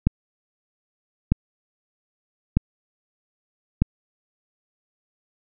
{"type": "click train", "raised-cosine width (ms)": 5, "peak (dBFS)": -4, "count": 4, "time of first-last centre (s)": [0.07, 3.82], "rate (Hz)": 0.8, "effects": []}